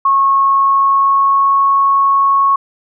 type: tone with pitch glide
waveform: sine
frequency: 1094 to 1102.2 Hz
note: C#6 to C#6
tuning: -23 to -10 cents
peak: -8 dBFS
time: 0.05-2.56 s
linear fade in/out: 5 ms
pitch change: +13 cents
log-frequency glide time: 0.37-1.61 s
effects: none